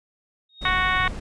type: tone with exponential growth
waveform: sine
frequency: 3729 Hz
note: A#7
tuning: in tune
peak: -23 dBFS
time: 0.49-0.69 s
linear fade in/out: 5 ms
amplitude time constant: 42 ms
type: noise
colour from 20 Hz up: brown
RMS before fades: -31 dBFS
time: 0.61-1.2 s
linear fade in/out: 10 ms
type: harmonic tone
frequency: 370 Hz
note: F#4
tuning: in tune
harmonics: 2 / 3 / 4 / 5 / 6 / 7 / 8 / 9 / 10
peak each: -31 / -24 / -27 / -25 / -27 / -36 / -36 / -38 / -33 dBFS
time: 0.65-1.08 s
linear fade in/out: 2 ms
effects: resampled to 22050 Hz